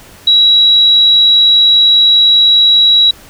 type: tone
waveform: sine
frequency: 3885 Hz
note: B7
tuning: 29 cents flat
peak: -4 dBFS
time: 0.27-3.11 s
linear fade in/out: 5 ms
effects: pink hiss -38 dBFS RMS until 3.29 s